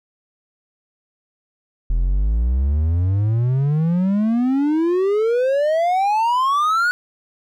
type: exponential sweep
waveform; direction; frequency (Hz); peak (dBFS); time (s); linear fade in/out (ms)
triangle; up; 40.11 to 1480; -13; 1.9-6.91; 0
effects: none